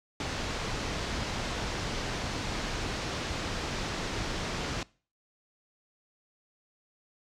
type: low-pass noise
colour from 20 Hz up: pink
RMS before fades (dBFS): -34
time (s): 0.2-4.83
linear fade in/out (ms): 2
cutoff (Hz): 6300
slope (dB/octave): 24
effects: noise-tail reverb RT60 0.4 s tail -23 dB re dry